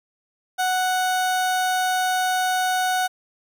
30% pulse tone, 740 Hz, F#5, in tune, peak -17 dBFS, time 0.58-3.08 s, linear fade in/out 20 ms, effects none

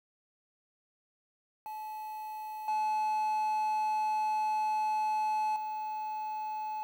triangle tone with level steps, 860 Hz, A5, 40 cents flat, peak -36 / -26 / -32 dBFS, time 1.66-6.83 s, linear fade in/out 0 ms, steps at 2.68 / 5.56 s, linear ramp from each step 2 ms, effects 9-bit

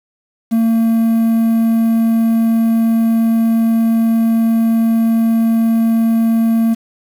triangle tone with quantisation, 227.1 Hz, A#3, 45 cents flat, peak -8 dBFS, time 0.51-6.75 s, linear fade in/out 20 ms, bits 6, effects none

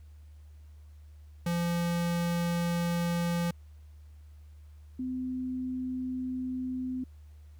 square / sine tone pair in turn, 171.7 / 255.6 Hz, F3 / C4, -29 / -40 cents, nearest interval perfect fifth, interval 689 cents, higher second, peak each -28 / -31 dBFS, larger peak first, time 1.46-3.51 / 4.99-7.04 s, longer neither, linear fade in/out 5 ms, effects added 75 Hz sine -48 dBFS peak until 7.59 s + pink hiss -70 dBFS RMS until 7.59 s

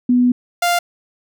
sine / sawtooth tone pair in turn, 246.9 / 697.9 Hz, B3 / F5, 0 / -1 cents, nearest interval octave + tritone, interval 1799 cents, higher second, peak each -10 dBFS, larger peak neither, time 0.09-0.32 / 0.62-0.79 s, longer first, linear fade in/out 5 ms, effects none

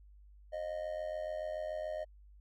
triangle tone with amplitude modulation, 618 Hz, D#5, 12 cents flat, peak -31 dBFS, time 0.52-2.05 s, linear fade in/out 20 ms, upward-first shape sine, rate 87 Hz, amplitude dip 75%, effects added 50 Hz sine -55 dBFS peak until 2.4 s

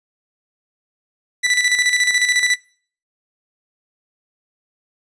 sawtooth tone with tremolo, 1975.5 Hz, B6, in tune, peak -9 dBFS, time 1.43-2.56 s, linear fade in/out 20 ms, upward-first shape square, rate 14 Hz, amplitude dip 55%, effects noise-tail reverb RT60 0.5 s tail -25 dB re dry + resampled to 22050 Hz

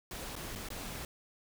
pink noise with dropouts, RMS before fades -42 dBFS, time 0.11-1.05 s, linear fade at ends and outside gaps 1 ms, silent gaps 0.355-0.363 / 0.553-0.558 / 0.687-0.703 s, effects none

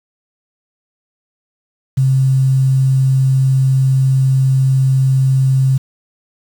sine tone with quantisation, 132.8 Hz, C3, 26 cents sharp, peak -9 dBFS, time 1.97-5.78 s, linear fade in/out 10 ms, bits 6, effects none

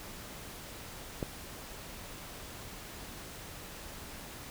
click, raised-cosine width 2 ms, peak -19 dBFS, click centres 1.228 s, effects pink hiss -46 dBFS RMS until 4.5 s

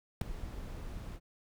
brown noise with ADSR envelope, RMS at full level -23 dBFS, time 0.21-1.2 s, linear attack 3 ms, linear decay 7 ms, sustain -19 dB, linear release 56 ms, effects none

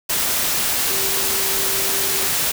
sine tone in noise, 390 Hz, G4, 9 cents flat, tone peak -31 dBFS, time 0.89-2.28 s, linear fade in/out 10 ms, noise white, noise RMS -20 dBFS, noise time 0.09-2.52 s, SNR -14 dB, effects none

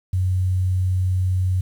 sine tone, 92.5 Hz, F#2, in tune, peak -17 dBFS, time 0.13-1.61 s, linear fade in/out 5 ms, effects 8-bit

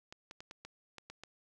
clicks, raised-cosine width 0.2 ms, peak -30 dBFS, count 8, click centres 0.125 / 0.311 / 0.405 / 0.511 / 0.65 / 0.983 / 1.1 / 1.236 s, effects none

